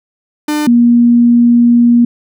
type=tone pair in turn; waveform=45% pulse / sine; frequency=300 / 238.1 Hz; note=D4 / A#3; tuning=+37 / +37 cents; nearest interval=major third; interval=400 cents; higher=first; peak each=-12 / -4 dBFS; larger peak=second; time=0.48-0.67 / 0.67-2.05 s; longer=second; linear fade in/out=5 ms; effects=none